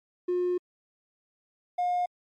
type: tone pair in turn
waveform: triangle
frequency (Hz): 357.9 / 714.2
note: F4 / F5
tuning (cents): +42 / +39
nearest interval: octave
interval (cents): 1197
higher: second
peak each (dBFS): -21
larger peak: neither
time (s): 0.28-0.58 / 1.78-2.06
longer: first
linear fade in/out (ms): 10
effects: tanh soft clip ceiling -20 dBFS + MP3 48 kbps